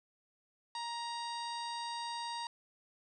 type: harmonic tone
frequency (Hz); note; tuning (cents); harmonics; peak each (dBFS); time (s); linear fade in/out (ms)
939; A#5; +12; 1 / 2 / 3 / 4 / 5 / 6 / 7 / 9; -39 / -50 / -52 / -47 / -47 / -57 / -60 / -54; 0.75-2.47; 2
effects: none